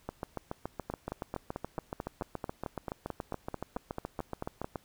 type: two click trains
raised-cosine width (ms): 1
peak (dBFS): -21 / -21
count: 18 / 34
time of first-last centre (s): 0.9-4.644 / 0.09-4.758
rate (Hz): 4.54 / 7.07
effects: pink hiss -64 dBFS RMS until 4.84 s